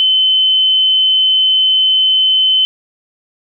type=tone; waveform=sine; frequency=3055 Hz; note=G7; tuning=45 cents flat; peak=-8 dBFS; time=0-2.65 s; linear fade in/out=0 ms; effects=none